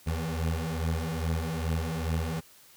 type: beating tone pair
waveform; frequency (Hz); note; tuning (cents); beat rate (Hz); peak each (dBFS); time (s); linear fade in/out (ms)
25% pulse; 79.8 / 82.2; D#2 / E2; +44 / -4; 2.4; -28 / -27; 0.06-2.41; 20
effects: white hiss -56 dBFS RMS until 2.76 s